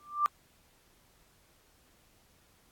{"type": "tone with exponential growth", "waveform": "sine", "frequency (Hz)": 1182, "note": "D6", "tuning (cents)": 11, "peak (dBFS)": -20, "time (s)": [0, 0.26], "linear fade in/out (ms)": 0, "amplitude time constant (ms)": 55, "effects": ["pink hiss -65 dBFS RMS until 2.71 s", "AAC 64 kbps"]}